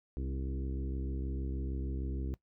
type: harmonic tone with a mistuned harmonic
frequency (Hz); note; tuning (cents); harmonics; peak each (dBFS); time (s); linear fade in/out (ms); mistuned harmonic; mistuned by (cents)
66.5; C2; +29; 1 / 2 / 3 / 4 / 5 / 6 / 7; -35 / -43 / -48 / -45 / -46 / -51 / -55; 0.17-2.34; 0; 5; -20
effects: noise-tail reverb RT60 0.1 s tail -18 dB re dry